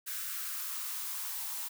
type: noise with high-pass filter sweep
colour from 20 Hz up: blue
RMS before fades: -38 dBFS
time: 0.06-1.69 s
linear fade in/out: 20 ms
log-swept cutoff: 1500 to 830 Hz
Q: 3.3
effects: none